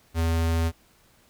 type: tone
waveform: square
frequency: 82.41 Hz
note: E2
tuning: in tune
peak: -22 dBFS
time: 0.14-0.72 s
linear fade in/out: 50 ms
effects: pink hiss -60 dBFS RMS until 1.29 s